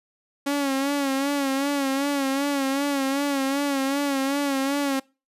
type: tone with vibrato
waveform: sawtooth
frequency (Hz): 277.2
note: C#4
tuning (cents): 0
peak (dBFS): -18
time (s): 0.46-5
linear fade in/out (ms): 10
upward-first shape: sine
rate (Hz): 2.6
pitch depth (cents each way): 60
effects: noise-tail reverb RT60 0.3 s tail -24 dB re dry + resampled to 32000 Hz